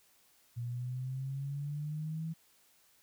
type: exponential sweep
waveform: sine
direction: up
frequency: 118.1 to 163.9 Hz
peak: -35 dBFS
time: 0.56-2.34 s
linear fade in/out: 20 ms
effects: white hiss -67 dBFS RMS until 3.02 s